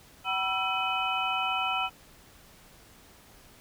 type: tone cluster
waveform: sine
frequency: 757 / 972 / 1334 / 2525 / 3003 Hz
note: F#5 / B5 / E6 / D#7 / F#7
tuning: +39 / -28 / +20 / +25 / +25 cents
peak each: -32 / -35 / -32 / -32 / -34 dBFS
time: 0.24-1.9 s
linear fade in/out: 50 ms
effects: pink hiss -55 dBFS RMS until 3.6 s